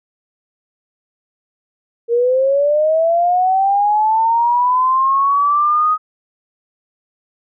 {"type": "linear sweep", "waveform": "sine", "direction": "up", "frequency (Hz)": [461.9, 1258], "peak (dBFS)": -11, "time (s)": [2.08, 5.98], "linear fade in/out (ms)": 50, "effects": []}